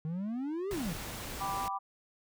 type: exponential two-way sweep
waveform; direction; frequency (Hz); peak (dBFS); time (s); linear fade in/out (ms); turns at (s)
triangle; up then down; 152.7 to 415.3 to 152.7; -31; 0.05-0.93; 0; 0.71
type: noise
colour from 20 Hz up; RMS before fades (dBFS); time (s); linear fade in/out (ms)
pink; -41; 0.71-1.68; 0
type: chord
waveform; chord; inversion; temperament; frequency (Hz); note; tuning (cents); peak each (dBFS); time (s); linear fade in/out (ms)
sine; G major; none; equal; 784 / 987.8 / 1174.7; G5 / B5 / D6; 0 / 0 / 0; -37 / -37 / -37; 1.4-1.79; 20
effects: none